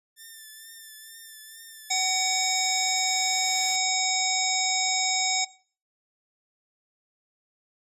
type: tone with vibrato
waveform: 5% pulse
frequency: 1777 Hz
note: A6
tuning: 17 cents sharp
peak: -33 dBFS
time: 0.16-3.74 s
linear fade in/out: 50 ms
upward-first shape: triangle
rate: 2.2 Hz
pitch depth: 42 cents each way
type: noise with exponential growth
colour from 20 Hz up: white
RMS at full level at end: -43 dBFS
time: 1.55-3.76 s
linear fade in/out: 0 ms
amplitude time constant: 480 ms
type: harmonic tone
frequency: 753 Hz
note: F#5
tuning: 30 cents sharp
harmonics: 1 / 3 / 5 / 7 / 9 / 10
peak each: -30 / -30 / -30 / -30 / -30 / -30 dBFS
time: 1.9-5.45 s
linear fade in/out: 10 ms
effects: noise-tail reverb RT60 0.4 s tail -18 dB re dry + resampled to 32000 Hz